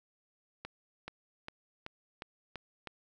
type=accelerating click train; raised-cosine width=0.3 ms; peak=-25 dBFS; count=7; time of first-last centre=0.65-2.873 s; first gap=430 ms; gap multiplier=0.94; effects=none